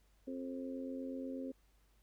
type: harmonic tone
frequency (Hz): 88.3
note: F2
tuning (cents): +20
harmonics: 3 / 4 / 5 / 6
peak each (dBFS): -41 / -53 / -50 / -47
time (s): 0.27-1.52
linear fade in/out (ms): 10
effects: added 50 Hz sine -68 dBFS peak until 2.02 s + pink hiss -75 dBFS RMS until 2.02 s